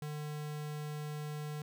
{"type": "tone", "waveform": "square", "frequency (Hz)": 150, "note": "D3", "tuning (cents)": 37, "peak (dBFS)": -39, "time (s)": [0.02, 1.62], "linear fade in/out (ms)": 2, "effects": []}